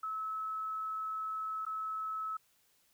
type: tone with dropouts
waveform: sine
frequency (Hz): 1297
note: E6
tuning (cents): -28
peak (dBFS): -35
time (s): 0.03-2.37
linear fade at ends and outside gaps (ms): 5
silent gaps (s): 1.652-1.664
effects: white hiss -71 dBFS RMS until 2.93 s